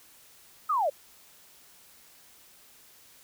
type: linear sweep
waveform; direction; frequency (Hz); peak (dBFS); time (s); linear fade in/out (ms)
sine; down; 1313 to 523.3; -23; 0.69-0.9; 10
effects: white hiss -56 dBFS RMS until 3.23 s